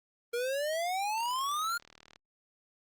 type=exponential sweep; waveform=square; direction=up; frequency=466.2 to 1428 Hz; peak=-31 dBFS; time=0.33-1.78 s; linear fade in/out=10 ms
type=click train; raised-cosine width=0.2 ms; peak=-35 dBFS; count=39; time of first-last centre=1.18-2.159 s; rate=38.8 Hz
effects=Opus 32 kbps